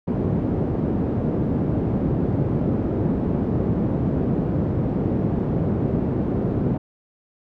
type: band-pass noise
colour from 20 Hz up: pink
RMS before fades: -22 dBFS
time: 0.07-6.78 s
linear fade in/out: 10 ms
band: 110 to 330 Hz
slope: 12 dB/octave
effects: none